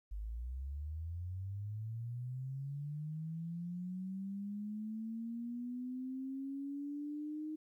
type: linear sweep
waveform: sine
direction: up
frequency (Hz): 49 to 311.1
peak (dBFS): -39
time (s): 0.11-7.56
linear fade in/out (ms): 10
effects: 13-bit